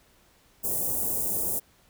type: band-stop noise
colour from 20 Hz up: white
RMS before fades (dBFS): -28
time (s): 0.63-1.6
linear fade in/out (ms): 20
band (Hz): 700 to 8500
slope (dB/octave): 24
effects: pink hiss -61 dBFS RMS until 1.89 s